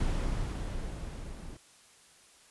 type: noise with level ramp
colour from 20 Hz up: brown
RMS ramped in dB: -29 to -44 dBFS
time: 0-1.57 s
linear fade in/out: 5 ms
effects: white hiss -59 dBFS RMS until 2.5 s + resampled to 24000 Hz